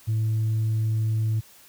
sine tone, 110 Hz, A2, in tune, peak -19 dBFS, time 0.07-1.41 s, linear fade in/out 20 ms, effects tanh soft clip ceiling -19 dBFS + white hiss -52 dBFS RMS until 1.68 s

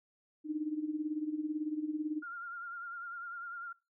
sine tone with tremolo, 305.6 Hz, D#4, 31 cents flat, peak -30 dBFS, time 0.44-2.23 s, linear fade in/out 50 ms, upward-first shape sine, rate 18 Hz, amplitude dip 75%
sine tone with vibrato, 1396.9 Hz, F6, in tune, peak -40 dBFS, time 2.22-3.73 s, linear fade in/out 10 ms, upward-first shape triangle, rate 10 Hz, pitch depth 60 cents each way
effects noise-tail reverb RT60 0.3 s tail -24 dB re dry

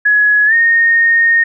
sine tone with pitch glide, 1684 to 1847.1 Hz, G#6 to A#6, +24 to -16 cents, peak -7 dBFS, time 0.05-1.44 s, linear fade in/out 10 ms, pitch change +160 cents, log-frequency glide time 0.46-0.54 s, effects none

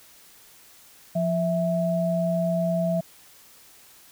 sine tone pair together, 173.75 / 656 Hz, F3 / E5, -9 / -9 cents, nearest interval octave + major seventh, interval 2300 cents, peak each -24 dBFS, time 1.15-3.01 s, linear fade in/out 10 ms, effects white hiss -52 dBFS RMS until 4.11 s

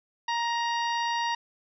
harmonic tone, 938 Hz, A#5, 11 cents sharp, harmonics 1 / 2 / 3 / 4 / 5 / 6, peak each -27 / -33 / -37 / -39 / -41 / -43 dBFS, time 0.28-1.35 s, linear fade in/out 5 ms, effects none

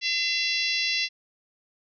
harmonic tone, 679 Hz, F5, 49 cents flat, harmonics 3 / 4 / 5 / 6 / 7 / 8 / 9, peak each -31 / -28 / -32 / -31 / -31 / -34 / -40 dBFS, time 0.01-1.09 s, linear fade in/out 50 ms, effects none

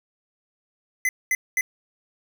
square tone bursts, 2034 Hz, C7, 50 cents flat, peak -20 dBFS, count 3, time 1.05-1.61 s, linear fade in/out 2 ms, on 40 ms, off 220 ms, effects none

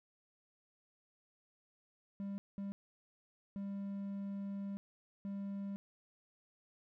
triangle tone bursts at uneven times, 198.6 Hz, G3, 23 cents sharp, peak -37 dBFS, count 4, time 2.2-2.38 / 2.58-2.72 / 3.56-4.77 / 5.25-5.76 s, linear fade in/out 0 ms, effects none

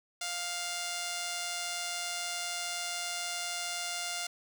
5% pulse tone with amplitude modulation, 701 Hz, F5, 6 cents sharp, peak -21 dBFS, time 0.21-4.27 s, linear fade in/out 5 ms, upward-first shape sine, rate 172 Hz, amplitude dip 35%, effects none

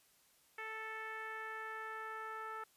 10% pulse tone with low-pass filter sweep, 440 Hz, A4, in tune, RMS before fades -45 dBFS, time 0.58-2.64 s, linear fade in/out 5 ms, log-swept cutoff 2100 to 1400 Hz, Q 2.7, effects white hiss -70 dBFS RMS until 2.76 s + resampled to 32000 Hz

